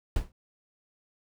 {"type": "noise with exponential decay", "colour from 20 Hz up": "brown", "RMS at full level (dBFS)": -22, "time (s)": [0.16, 0.32], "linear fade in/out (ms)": 2, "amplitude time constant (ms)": 33, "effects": []}